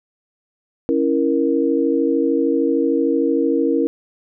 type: tone cluster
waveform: sine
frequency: 276.5 / 329.7 / 469.4 Hz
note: C#4 / E4 / A#4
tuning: -4 / 0 / +12 cents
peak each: -19 dBFS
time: 0.89-3.87 s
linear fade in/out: 0 ms
effects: none